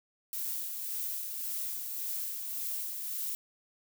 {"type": "noise with tremolo", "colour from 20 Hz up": "violet", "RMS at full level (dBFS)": -35, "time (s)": [0.33, 3.35], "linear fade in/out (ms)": 0, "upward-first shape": "sine", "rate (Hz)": 1.8, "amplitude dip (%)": 35, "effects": []}